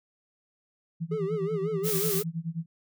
sine tone with tremolo, 164.81 Hz, E3, in tune, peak -27 dBFS, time 1-2.66 s, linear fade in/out 20 ms, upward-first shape sine, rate 9.6 Hz, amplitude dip 95%
triangle tone with vibrato, 410 Hz, G#4, 22 cents flat, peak -26 dBFS, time 1.11-2.23 s, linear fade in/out 10 ms, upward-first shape sine, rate 5.5 Hz, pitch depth 120 cents each way
blue noise, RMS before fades -30 dBFS, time 1.83-2.24 s, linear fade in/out 50 ms
effects none

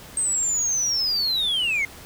sine linear sweep, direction down, 8372 to 2093 Hz, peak -18 dBFS, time 0.17-1.85 s, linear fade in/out 2 ms, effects tanh soft clip ceiling -19 dBFS + pink hiss -43 dBFS RMS until 2.05 s

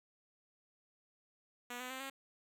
5% pulse tone with pitch steps, 243.9 / 252.5 / 261.4 / 270.6 Hz, B3 / B3 / C4 / C#4, -21 / +39 / -1 / -42 cents, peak -31 dBFS, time 1.7-2.1 s, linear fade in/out 5 ms, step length 100 ms, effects none

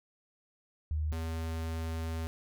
sine / square tone pair in turn, 76.8 / 81.37 Hz, D#2 / E2, -22 / -22 cents, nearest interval minor second, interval 100 cents, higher second, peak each -29 / -34 dBFS, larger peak first, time 0.91-1.12 / 1.12-2.27 s, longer second, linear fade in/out 0 ms, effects none

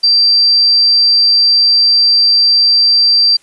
sine tone, 4699 Hz, D8, in tune, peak -6 dBFS, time 0.03-3.37 s, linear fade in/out 10 ms, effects white hiss -50 dBFS RMS until 3.42 s + resampled to 24000 Hz

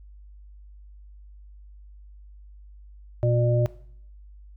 harmonic tone, 119.9 Hz, A#2, 49 cents sharp, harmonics 1 / 3 / 5, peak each -20 / -29 / -25 dBFS, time 3.23-3.66 s, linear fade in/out 0 ms, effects noise-tail reverb RT60 0.6 s tail -18 dB re dry + added 50 Hz sine -44 dBFS peak until 4.56 s

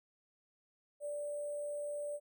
sine tone with sample-and-hold, 584 Hz, D5, 10 cents flat, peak -37 dBFS, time 1-2.2 s, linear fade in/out 50 ms, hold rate 8820 Hz, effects none

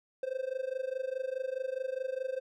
triangle tone with amplitude modulation, 521 Hz, C5, 7 cents flat, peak -27 dBFS, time 0.23-2.4 s, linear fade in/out 2 ms, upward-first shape sine, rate 24.8 Hz, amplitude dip 90%, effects none

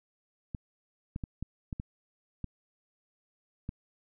clicks, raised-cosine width 5 ms, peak -23 dBFS, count 8, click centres 0.548 / 1.161 / 1.238 / 1.426 / 1.728 / 1.799 / 2.443 / 3.691 s, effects none

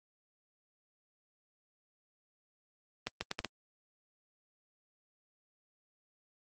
accelerating click train, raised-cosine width 0.2 ms, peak -16 dBFS, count 5, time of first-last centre 3.07-3.447 s, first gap 140 ms, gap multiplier 0.74, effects high-pass 100 Hz 12 dB/octave + Opus 24 kbps

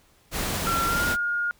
pink noise, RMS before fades -28 dBFS, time 0.31-1.17 s, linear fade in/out 50 ms
sine tone with pitch glide, 1361 to 1423.7 Hz, F6 to F6, -45 to +33 cents, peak -23 dBFS, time 0.67-1.51 s, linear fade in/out 0 ms, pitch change +78 cents, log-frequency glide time 0.86-1.05 s
effects pink hiss -60 dBFS RMS until 1.59 s

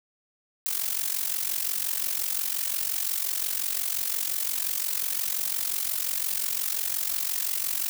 blue noise with amplitude modulation, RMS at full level -25 dBFS, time 0.66-7.89 s, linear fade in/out 0 ms, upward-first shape sine, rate 45.7 Hz, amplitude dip 80%, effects none

